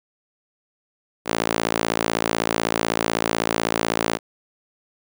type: tone with high-pass filter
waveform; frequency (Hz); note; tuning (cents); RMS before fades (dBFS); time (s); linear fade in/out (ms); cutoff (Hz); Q
sawtooth; 56; A1; +31; -23; 1.25-4.19; 50; 340; 0.75
effects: none